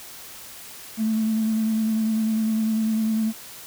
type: tone with vibrato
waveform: triangle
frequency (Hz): 220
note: A3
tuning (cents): 0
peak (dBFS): -16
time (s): 0.97-3.33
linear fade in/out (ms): 50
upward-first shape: sine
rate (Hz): 10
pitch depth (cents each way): 23
effects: tanh soft clip ceiling -17 dBFS + white hiss -41 dBFS RMS until 3.66 s